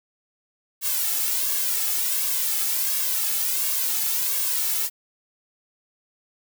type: noise with flanger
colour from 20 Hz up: blue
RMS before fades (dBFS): -24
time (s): 0.81-4.9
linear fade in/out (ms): 50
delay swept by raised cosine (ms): 1.8 to 2.33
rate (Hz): 1.4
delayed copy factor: +0.85
effects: none